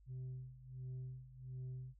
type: tone with tremolo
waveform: sine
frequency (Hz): 128.4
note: C3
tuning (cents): -32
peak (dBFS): -40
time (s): 0.06-1.95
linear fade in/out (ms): 50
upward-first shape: sine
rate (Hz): 1.4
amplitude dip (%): 85
effects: tanh soft clip ceiling -42 dBFS + added 50 Hz sine -62 dBFS peak until 1.99 s